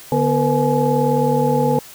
sine tone cluster, 145.8 / 246.2 / 464 / 503 / 847 Hz, D3 / B3 / A#4 / B4 / G#5, -12 / -5 / -8 / +32 / +34 cents, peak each -20 dBFS, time 0.12-1.79 s, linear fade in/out 2 ms, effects tanh soft clip ceiling -3 dBFS + white hiss -40 dBFS RMS until 1.94 s

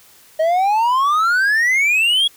triangle exponential sweep, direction up, 622.3 to 3368 Hz, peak -11 dBFS, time 0.39-2.28 s, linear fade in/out 10 ms, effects white hiss -48 dBFS RMS until 2.36 s

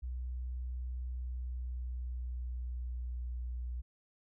sine tone with pitch glide, 62.2 to 60.88 Hz, B1 to B1, +13 to -24 cents, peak -36 dBFS, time 0.02-3.82 s, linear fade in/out 20 ms, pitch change -37 cents, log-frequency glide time 1.08-3.33 s, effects none

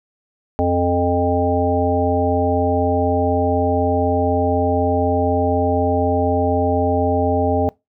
harmonic tone with a mistuned harmonic, 88 Hz, F2, 14 cents sharp, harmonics 1 / 3 / 5 / 7 / 9, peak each -21 / -21 / -21 / -21 / -21 dBFS, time 0.59-7.69 s, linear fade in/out 0 ms, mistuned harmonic 5, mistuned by -16 cents, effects noise-tail reverb RT60 0.2 s tail -23 dB re dry

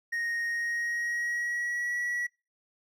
triangle tone with pitch glide, 1864.7 to 1933.8 Hz, A#6 to B6, 0 to -37 cents, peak -27 dBFS, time 0.12-2.27 s, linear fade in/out 10 ms, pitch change +63 cents, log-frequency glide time 0.47-1.96 s, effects noise-tail reverb RT60 0.3 s tail -26 dB re dry

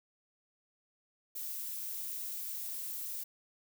violet noise, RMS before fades -40 dBFS, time 1.35-3.24 s, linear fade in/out 10 ms, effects none

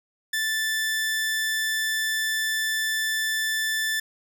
sawtooth tone, 1760 Hz, A6, in tune, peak -20 dBFS, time 0.33-4 s, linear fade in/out 5 ms, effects 9-bit

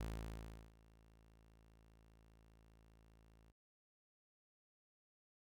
sawtooth tone with ADSR envelope, 55 Hz, A1, in tune, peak -38 dBFS, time 0-3.52 s, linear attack 7 ms, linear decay 710 ms, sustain -23 dB, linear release 14 ms, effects none

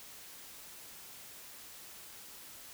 silence, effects white hiss -51 dBFS RMS until 2.73 s

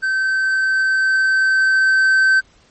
triangle tone with level ramp, 1545 Hz, G6, 26 cents flat, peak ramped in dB -14 to -8 dBFS, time 0.02-2.41 s, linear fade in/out 20 ms, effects pink hiss -53 dBFS RMS until 2.7 s + MP3 32 kbps

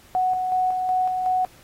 sine tone with tremolo, 740 Hz, F#5, in tune, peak -18 dBFS, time 0.15-1.45 s, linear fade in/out 0 ms, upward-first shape square, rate 2.7 Hz, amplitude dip 35%, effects pink hiss -52 dBFS RMS until 1.63 s + AAC 48 kbps

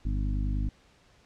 harmonic tone with a mistuned harmonic, 50.2 Hz, G1, 42 cents sharp, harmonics 1 / 2 / 3 / 4 / 5 / 6, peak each -27 / -34 / -39 / -41 / -39 / -44 dBFS, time 0.05-0.69 s, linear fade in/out 5 ms, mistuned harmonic 6, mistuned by +32 cents, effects pink hiss -61 dBFS RMS until 1.25 s + low-pass 6000 Hz 12 dB/octave

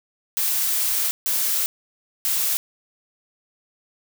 blue noise bursts at uneven times, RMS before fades -22 dBFS, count 3, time 0.37-1.11 / 1.26-1.66 / 2.25-2.57 s, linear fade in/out 0 ms, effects none

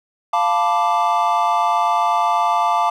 triangle chord, B half-diminished seventh, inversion second, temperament equal, 698.5 / 880 / 987.8 / 1174.7 Hz, F5 / A5 / B5 / D6, 0 / 0 / 0 / 0 cents, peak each -18 / -17 / -22 / -18 dBFS, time 0.33-2.9 s, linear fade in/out 5 ms, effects none

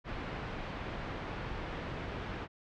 pink low-pass noise, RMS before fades -40 dBFS, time 0.04-2.48 s, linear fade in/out 50 ms, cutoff 2500 Hz, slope 12 dB/octave, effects low-pass 5000 Hz 12 dB/octave

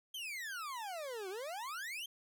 40% pulse exponential two-way sweep, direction down then up, 3232 to 361.5 to 3232 Hz, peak -40 dBFS, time 0.14-2.06 s, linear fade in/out 5 ms, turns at 1.29 s, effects none

